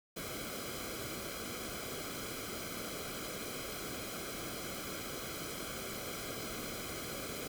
pink noise with comb filter, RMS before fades -42 dBFS, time 0.16-7.48 s, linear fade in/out 10 ms, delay 1.1 ms, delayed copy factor -0.75, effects none

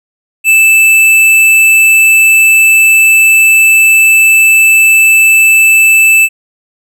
sine tone with tanh clipping, 2637 Hz, E7, in tune, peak -4 dBFS, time 0.44-6.29 s, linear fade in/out 50 ms, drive 16 dB, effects none

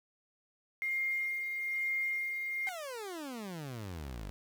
sine tone with tremolo, 2120 Hz, C7, 22 cents sharp, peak -30 dBFS, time 0.82-2.69 s, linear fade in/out 0 ms, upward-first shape sine, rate 1.1 Hz, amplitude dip 40%
sawtooth exponential sweep, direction down, 784 to 46.23 Hz, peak -36 dBFS, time 2.67-4.3 s, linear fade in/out 0 ms
effects 9-bit

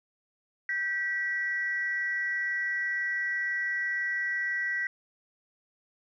sine tone pair together, 1568 / 1942 Hz, G6 / B6, 0 / -30 cents, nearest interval major third, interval 370 cents, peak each -33 / -28 dBFS, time 0.69-4.87 s, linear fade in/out 2 ms, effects tanh soft clip ceiling -20 dBFS

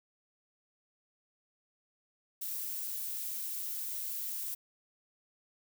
violet noise, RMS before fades -38 dBFS, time 2.41-4.55 s, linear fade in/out 10 ms, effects none

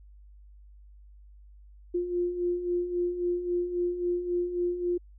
sine beating tone pair, 349.5 / 353.2 Hz, F4 / F4, +1 / +20 cents, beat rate 3.7 Hz, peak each -34 / -27 dBFS, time 1.94-4.98 s, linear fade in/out 10 ms, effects added 50 Hz sine -49 dBFS peak until 5.18 s

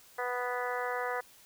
harmonic tone, 246.9 Hz, B3, in tune, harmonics 2 / 3 / 4 / 5 / 6 / 7 / 8, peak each -36 / -38 / -39 / -40 / -41 / -41 / -42 dBFS, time 0.18-1.21 s, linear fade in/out 10 ms, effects white hiss -58 dBFS RMS until 1.45 s

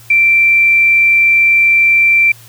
sine tone, 2349 Hz, D7, in tune, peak -6 dBFS, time 0.1-2.32 s, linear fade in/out 5 ms, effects added 115 Hz sine -40 dBFS peak until 2.48 s + white hiss -41 dBFS RMS until 2.48 s

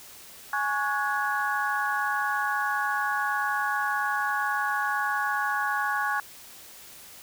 harmonic tone with a mistuned harmonic, 278.3 Hz, C#4, 7 cents sharp, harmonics 3 / 4 / 5 / 6, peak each -30 / -30 / -30 / -30 dBFS, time 0.53-6.2 s, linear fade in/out 2 ms, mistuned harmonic 5, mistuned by +82 cents, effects white hiss -47 dBFS RMS until 7.22 s

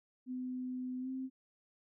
sine tone with pitch glide, 253.7 to 261.6 Hz, B3 to C4, +47 to 0 cents, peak -37 dBFS, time 0.26-1.3 s, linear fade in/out 50 ms, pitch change +53 cents, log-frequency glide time 1-1.09 s, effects none

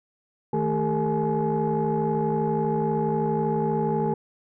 sine tone cluster, 156.2 / 219.9 / 399.8 / 452.2 / 846 Hz, D#3 / A3 / G4 / A4 / G#5, +7 / -1 / +34 / +47 / +32 cents, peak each -27 dBFS, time 0.53-4.14 s, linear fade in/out 5 ms, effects tanh soft clip ceiling -15 dBFS

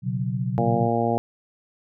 sine chord, B suspended second, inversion none, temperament equal with one note detuned, 123.47 / 138.59 / 184.14 Hz, B2 / C#3 / F#3, 0 / 0 / -8 cents, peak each -26 / -29 / -28 dBFS, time 0.02-0.89 s, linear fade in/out 50 ms
harmonic tone, 116.54 Hz, A#2, in tune, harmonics 1 / 2 / 3 / 4 / 5 / 6 / 7, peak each -28 / -26 / -29 / -27 / -29 / -26 / -28 dBFS, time 0.58-1.18 s, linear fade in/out 0 ms
effects none

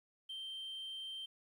sine tone, 3136 Hz, G7, in tune, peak -40 dBFS, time 0.29-1.26 s, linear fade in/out 10 ms, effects tanh soft clip ceiling -41 dBFS + 12-bit

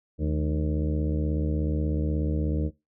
harmonic tone with a mistuned harmonic, 76.5 Hz, D#2, 29 cents flat, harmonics 1 / 2 / 3 / 4 / 5 / 6 / 7 / 8, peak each -26 / -30 / -34 / -32 / -44 / -36 / -40 / -48 dBFS, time 0.18-2.71 s, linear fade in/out 50 ms, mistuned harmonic 3, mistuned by -110 cents, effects noise-tail reverb RT60 0.2 s tail -19 dB re dry

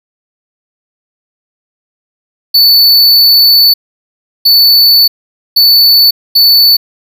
square tone bursts at uneven times, 4481 Hz, C#8, 18 cents sharp, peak -3 dBFS, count 4, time 2.54-3.74 / 4.45-5.08 / 5.56-6.11 / 6.35-6.77 s, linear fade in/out 10 ms, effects none

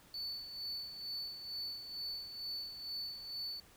triangle tone with tremolo, 4479 Hz, C#8, 17 cents sharp, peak -37 dBFS, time 0.14-3.6 s, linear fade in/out 2 ms, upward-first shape sine, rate 2.2 Hz, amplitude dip 60%, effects pink hiss -62 dBFS RMS until 3.76 s

